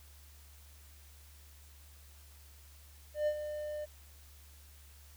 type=tone with ADSR envelope; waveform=triangle; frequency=600 Hz; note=D5; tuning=37 cents sharp; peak=-25 dBFS; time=3.14-3.86 s; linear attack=130 ms; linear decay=66 ms; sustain=-10 dB; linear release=23 ms; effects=added 72 Hz sine -55 dBFS peak until 5.16 s + white hiss -61 dBFS RMS until 5.16 s